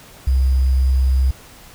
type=tone with sample-and-hold; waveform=sine; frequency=65.41 Hz; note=C2; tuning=in tune; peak=-12 dBFS; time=0.27-1.31 s; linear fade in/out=5 ms; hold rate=4900 Hz; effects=pink hiss -43 dBFS RMS until 1.74 s